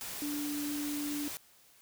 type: tone in noise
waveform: sine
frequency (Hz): 292.1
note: D4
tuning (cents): -9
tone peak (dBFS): -34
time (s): 0.22-1.28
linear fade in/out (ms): 0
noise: white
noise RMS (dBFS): -41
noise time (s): 0.01-1.37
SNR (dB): +4
effects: white hiss -62 dBFS RMS until 1.81 s